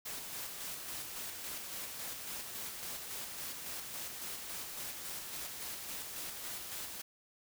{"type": "noise with tremolo", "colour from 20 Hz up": "white", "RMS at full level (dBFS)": -42, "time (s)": [0.05, 7.02], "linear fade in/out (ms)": 10, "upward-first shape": "square", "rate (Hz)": 3.6, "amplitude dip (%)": 30, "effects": []}